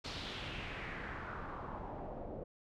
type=noise with low-pass filter sweep; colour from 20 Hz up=pink; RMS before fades=-44 dBFS; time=0.04-2.44 s; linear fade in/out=10 ms; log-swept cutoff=4500 to 520 Hz; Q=2.5; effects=none